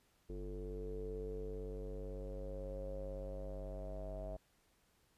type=tone with low-pass filter sweep; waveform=square; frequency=49 Hz; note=G1; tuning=in tune; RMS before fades=-44 dBFS; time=0.29-4.37 s; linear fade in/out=10 ms; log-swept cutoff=400 to 640 Hz; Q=9.9; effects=pink hiss -74 dBFS RMS until 5.17 s + resampled to 32000 Hz